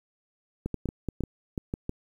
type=clicks; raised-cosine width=3 ms; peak=-17 dBFS; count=10; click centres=0.66 / 0.743 / 0.857 / 0.889 / 1.087 / 1.207 / 1.237 / 1.578 / 1.739 / 1.894 s; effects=9-bit